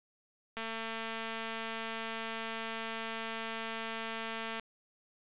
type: click train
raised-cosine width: 0.3 ms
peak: -23 dBFS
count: 907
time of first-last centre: 0.57-4.597 s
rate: 225 Hz
effects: resampled to 8000 Hz + 10-bit